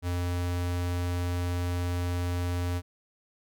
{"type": "tone", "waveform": "square", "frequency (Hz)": 88.3, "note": "F2", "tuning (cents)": 20, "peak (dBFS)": -28, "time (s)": [0.02, 2.82], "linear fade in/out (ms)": 50, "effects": []}